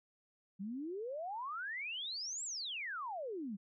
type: exponential two-way sweep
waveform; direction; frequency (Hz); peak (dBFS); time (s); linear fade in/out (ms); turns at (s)
sine; up then down; 185 to 7870 to 185; -39; 0.59-3.57; 20; 2.44
effects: none